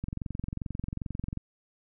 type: click train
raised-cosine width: 5 ms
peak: -21 dBFS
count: 31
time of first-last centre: 0.04-1.373 s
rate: 22.5 Hz
effects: none